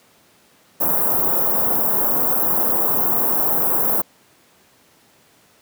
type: band-stop noise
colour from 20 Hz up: white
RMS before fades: -18 dBFS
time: 0.8-4.02 s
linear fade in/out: 10 ms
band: 1100 to 14000 Hz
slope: 24 dB/octave
effects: pink hiss -54 dBFS RMS until 5.61 s + high-pass 150 Hz 12 dB/octave